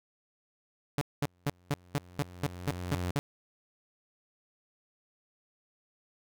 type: tone bursts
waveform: sawtooth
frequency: 143.7 Hz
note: D3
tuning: 37 cents flat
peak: -23 dBFS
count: 10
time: 0.98-3.19 s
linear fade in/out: 0 ms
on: 32 ms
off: 210 ms
type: tone with exponential growth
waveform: sawtooth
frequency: 89.4 Hz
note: F2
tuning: 41 cents sharp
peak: -26 dBFS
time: 1.22-3.11 s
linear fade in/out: 5 ms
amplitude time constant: 410 ms
effects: none

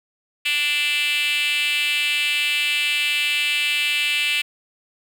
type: tone with high-pass filter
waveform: 5% pulse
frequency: 293.7 Hz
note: D4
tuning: in tune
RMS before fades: -21 dBFS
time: 0.45-4.42 s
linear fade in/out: 10 ms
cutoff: 2600 Hz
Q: 4.8
effects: none

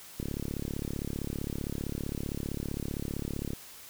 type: click train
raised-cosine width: 3 ms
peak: -21 dBFS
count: 119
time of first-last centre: 0.2-3.533 s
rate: 35.4 Hz
effects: white hiss -49 dBFS RMS until 3.89 s

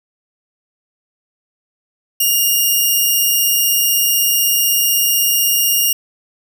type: tone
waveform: 5% pulse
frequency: 2832 Hz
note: F7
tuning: 23 cents sharp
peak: -3 dBFS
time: 2.2-5.93 s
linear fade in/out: 5 ms
effects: none

